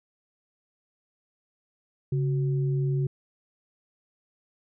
sine tone pair together, 138.59 / 370 Hz, C#3 / F#4, 0 / 0 cents, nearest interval octave + perfect fourth, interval 1700 cents, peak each -23 / -34 dBFS, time 2.12-3.07 s, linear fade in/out 5 ms, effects none

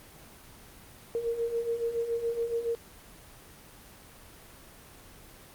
sine beating tone pair, 460 / 467.1 Hz, A#4 / A#4, -23 / +3 cents, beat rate 7.1 Hz, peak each -35 / -29 dBFS, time 1.15-2.75 s, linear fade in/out 0 ms, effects pink hiss -51 dBFS RMS until 5.54 s + Opus 24 kbps

